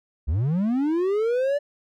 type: linear sweep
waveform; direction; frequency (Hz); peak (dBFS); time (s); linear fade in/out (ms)
triangle; up; 61.74 to 587.3; -18; 0.27-1.59; 20
effects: none